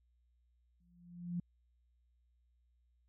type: tone with exponential growth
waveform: sine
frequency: 174.61 Hz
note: F3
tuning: in tune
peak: -33 dBFS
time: 0.8-1.4 s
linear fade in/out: 5 ms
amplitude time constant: 130 ms
effects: added 60 Hz sine -70 dBFS peak until 3.08 s